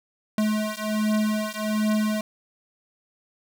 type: beating tone pair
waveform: square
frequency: 213.5 / 214.8 Hz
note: G#3 / A3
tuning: +48 / -41 cents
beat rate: 1.3 Hz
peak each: -26 dBFS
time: 0.38-2.21 s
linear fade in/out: 2 ms
effects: none